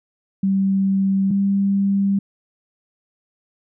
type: tone pair in turn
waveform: sine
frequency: 194 / 197.62 Hz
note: G3 / G3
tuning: -18 / +14 cents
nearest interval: unison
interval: 32 cents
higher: second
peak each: -15 dBFS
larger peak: neither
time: 0.43-1.31 / 1.31-2.19 s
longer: neither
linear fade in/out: 5 ms
effects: none